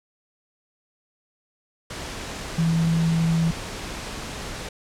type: tone in noise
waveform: sine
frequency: 164.81 Hz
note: E3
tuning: in tune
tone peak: -18 dBFS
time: 2.58-3.51 s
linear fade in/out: 5 ms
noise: pink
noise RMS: -33 dBFS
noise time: 1.9-4.69 s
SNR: +12 dB
effects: low-pass 8000 Hz 12 dB/octave